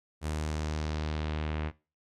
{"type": "tone with low-pass filter sweep", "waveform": "sawtooth", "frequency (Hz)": 76.9, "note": "D#2", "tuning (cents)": -20, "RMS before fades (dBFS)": -33, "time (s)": [0.21, 1.72], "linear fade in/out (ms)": 50, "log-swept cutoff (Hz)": [10000, 2400], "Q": 1.4, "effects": ["noise-tail reverb RT60 0.3 s tail -20 dB re dry"]}